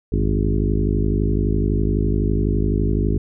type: harmonic tone with a mistuned harmonic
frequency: 51.91 Hz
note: G#1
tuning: in tune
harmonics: 1 / 2 / 3 / 4 / 5 / 6 / 7 / 8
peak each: -20 / -23 / -25 / -26 / -27 / -28 / -28 / -29 dBFS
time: 0.12-3.18 s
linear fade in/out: 5 ms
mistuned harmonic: 2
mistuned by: -110 cents
effects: none